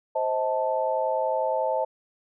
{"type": "chord", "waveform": "sine", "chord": "A diminished", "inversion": "first", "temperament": "equal with one note detuned", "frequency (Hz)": [523.3, 634.2, 880], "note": ["C5", "Eb5", "A5"], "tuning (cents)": [0, 33, 0], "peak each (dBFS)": -27, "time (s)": [0.15, 1.85], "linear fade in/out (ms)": 10, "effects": []}